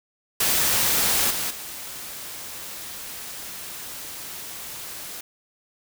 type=noise with level steps; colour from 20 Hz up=white; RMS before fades=-21 / -27 / -36 dBFS; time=0.4-5.21 s; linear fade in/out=5 ms; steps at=1.3 / 1.5 s; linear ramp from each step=10 ms; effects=none